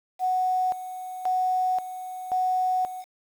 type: tone with tremolo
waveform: sine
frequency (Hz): 740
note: F#5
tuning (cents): 0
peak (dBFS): -21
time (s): 0.19-3.05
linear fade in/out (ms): 50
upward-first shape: square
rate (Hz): 0.94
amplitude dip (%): 75
effects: 8-bit